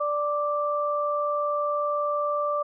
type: tone pair together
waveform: sine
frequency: 587.3 / 1174.6 Hz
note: D5 / D6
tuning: 0 / 0 cents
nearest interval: octave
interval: 1200 cents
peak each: -26 dBFS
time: 0-2.63 s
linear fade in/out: 10 ms
effects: none